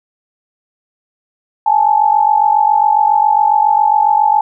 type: tone pair together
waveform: sine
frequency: 830.6 / 877.9 Hz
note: G#5 / A5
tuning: 0 / -4 cents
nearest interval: minor second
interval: 96 cents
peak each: -11 dBFS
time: 1.66-4.41 s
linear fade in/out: 5 ms
effects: none